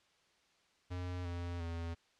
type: tone with pitch steps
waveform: square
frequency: 90 / 86.93 / 83.97 Hz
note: F#2 / F2 / E2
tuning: -47 / -7 / +33 cents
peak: -39 dBFS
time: 0.9-1.95 s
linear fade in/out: 20 ms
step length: 350 ms
effects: white hiss -71 dBFS RMS until 2.19 s + low-pass 5000 Hz 12 dB/octave